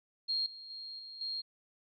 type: tone with level steps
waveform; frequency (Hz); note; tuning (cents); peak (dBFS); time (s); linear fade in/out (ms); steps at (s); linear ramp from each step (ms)
sine; 4237; C8; +21; -30 / -46 / -42 / -45 / -35; 0.28-1.42; 20; 0.46 / 0.7 / 0.99 / 1.21; 2
effects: none